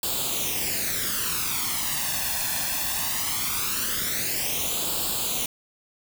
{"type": "noise with flanger", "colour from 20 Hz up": "white", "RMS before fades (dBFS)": -27, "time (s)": [0.03, 5.46], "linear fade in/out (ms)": 2, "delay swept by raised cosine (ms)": [0.25, 1.17], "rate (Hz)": 0.2, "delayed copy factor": 0.7, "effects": []}